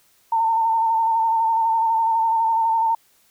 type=tone with vibrato; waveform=sine; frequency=903 Hz; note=A5; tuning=45 cents sharp; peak=-16 dBFS; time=0.32-2.95 s; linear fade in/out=5 ms; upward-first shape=square; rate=12 Hz; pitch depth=26 cents each way; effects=white hiss -59 dBFS RMS until 3.3 s